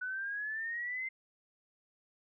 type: exponential sweep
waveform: sine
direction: up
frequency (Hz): 1480 to 2093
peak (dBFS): -35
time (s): 0.01-1.09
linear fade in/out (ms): 10
effects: none